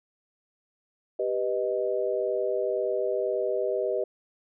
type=chord; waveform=sine; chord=G augmented; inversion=none; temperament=equal; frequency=392 / 493.9 / 622.3 Hz; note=G4 / B4 / D#5; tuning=0 / 0 / 0 cents; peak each=-29 dBFS; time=1.19-4.04 s; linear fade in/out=5 ms; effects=none